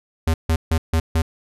square tone bursts, 81.1 Hz, E2, 28 cents flat, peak -16 dBFS, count 5, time 0.27-1.22 s, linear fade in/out 5 ms, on 70 ms, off 150 ms, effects resampled to 32000 Hz

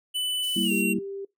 square tone with pitch glide, 2993 to 2745 Hz, F#7 to F7, +19 to -31 cents, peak -26 dBFS, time 0.14-0.94 s, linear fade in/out 20 ms, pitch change -150 cents, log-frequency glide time 0.64-0.71 s
pink high-pass noise, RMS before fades -44 dBFS, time 0.42-0.83 s, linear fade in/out 20 ms, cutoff 7800 Hz, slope 12 dB/octave
sine chord, E diminished, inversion first, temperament equal, 196 / 233.1 / 329.6 Hz, G3 / Bb3 / E4, 0 / 0 / 0 cents, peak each -27 / -28 / -29 dBFS, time 0.56-0.99 s, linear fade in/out 5 ms
sine tone, 394.4 Hz, G4, 11 cents sharp, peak -32 dBFS, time 0.71-1.25 s, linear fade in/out 5 ms
effects noise-tail reverb RT60 0.2 s tail -23 dB re dry

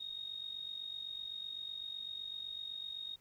sine tone with amplitude modulation, 3729 Hz, A#7, in tune, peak -38 dBFS, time 0-3.16 s, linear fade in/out 10 ms, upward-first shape sine, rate 47.9 Hz, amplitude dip 70%, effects pink hiss -70 dBFS RMS until 3.2 s

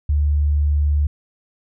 sine tone, 73.42 Hz, D2, in tune, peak -14 dBFS, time 0.09-1.07 s, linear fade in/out 5 ms, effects none

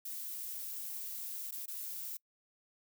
violet noise with dropouts, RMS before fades -42 dBFS, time 0.05-2.17 s, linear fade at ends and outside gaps 5 ms, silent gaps 1.51-1.521 / 1.659-1.679 s, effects noise-tail reverb RT60 0.1 s tail -25 dB re dry

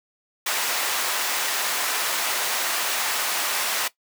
pink high-pass noise, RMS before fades -25 dBFS, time 0.46-3.88 s, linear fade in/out 5 ms, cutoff 870 Hz, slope 12 dB/octave, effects noise-tail reverb RT60 0.1 s tail -17 dB re dry

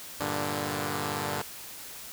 5% pulse chord, G minor, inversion none, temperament equal, 98 / 116.54 / 146.83 Hz, G2 / Bb2 / D3, 0 / 0 / 0 cents, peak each -23 / -26 / -21 dBFS, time 0.2-1.42 s, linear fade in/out 5 ms, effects white hiss -43 dBFS RMS until 2.12 s

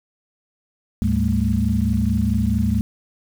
sine tone cluster, 73.8 / 106 / 198.9 / 223.5 Hz, D2 / G#2 / G3 / A3, +9 / +36 / +25 / +27 cents, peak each -22 dBFS, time 1.02-2.81 s, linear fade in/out 0 ms, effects 7-bit

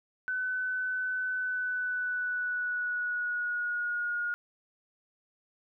sine tone with pitch glide, 1508 to 1434.1 Hz, F#6 to F6, +32 to +45 cents, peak -29 dBFS, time 0.28-4.34 s, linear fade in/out 0 ms, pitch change -87 cents, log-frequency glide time 1.33-4.19 s, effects none

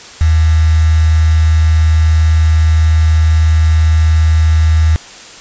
sine tone with quantisation, 79.5 Hz, D#2, 38 cents sharp, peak -6 dBFS, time 0.21-4.96 s, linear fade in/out 0 ms, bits 4, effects white hiss -33 dBFS RMS until 5.4 s + resampled to 16000 Hz

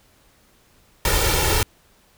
pink noise with comb filter, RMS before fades -19 dBFS, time 1.05-1.63 s, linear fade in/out 2 ms, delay 2.2 ms, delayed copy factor +0.75, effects pink hiss -57 dBFS RMS until 2.17 s

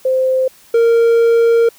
sine / triangle tone pair in turn, 520 / 463.3 Hz, C5 / A#4, -11 / -11 cents, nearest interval major second, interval 200 cents, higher first, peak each -11 / -6 dBFS, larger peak second, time 0.05-0.48 / 0.74-1.69 s, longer second, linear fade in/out 5 ms, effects white hiss -46 dBFS RMS until 1.78 s

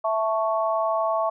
sine chord, A major, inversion second, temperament equal, 659.3 / 880 / 1108.7 Hz, E5 / A5 / C#6, 0 / 0 / 0 cents, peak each -23 / -28 / -26 dBFS, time 0.04-1.3 s, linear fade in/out 10 ms, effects none

